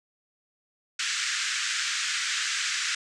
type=band-pass noise; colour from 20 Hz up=pink; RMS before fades=-29 dBFS; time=0.99-2.95 s; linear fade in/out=5 ms; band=1400 to 7900 Hz; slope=48 dB/octave; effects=none